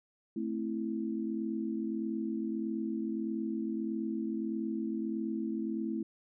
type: chord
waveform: sine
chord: A minor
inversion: none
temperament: equal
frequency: 220 / 261.6 / 329.6 Hz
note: A3 / C4 / E4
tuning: 0 / 0 / 0 cents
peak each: -35 / -39 / -36 dBFS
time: 0.36-6.03 s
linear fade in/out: 5 ms
effects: none